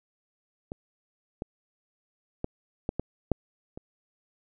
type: clicks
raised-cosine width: 2 ms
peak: -22 / -19 / -16 / -14 / -15 / -9 / -26 dBFS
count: 7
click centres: 0.719 / 1.421 / 2.444 / 2.891 / 2.996 / 3.317 / 3.775 s
effects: none